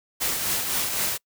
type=noise with tremolo; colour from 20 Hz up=white; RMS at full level=-24 dBFS; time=0.2-1.18 s; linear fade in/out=20 ms; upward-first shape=triangle; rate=3.9 Hz; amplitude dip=45%; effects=noise-tail reverb RT60 0.1 s tail -26 dB re dry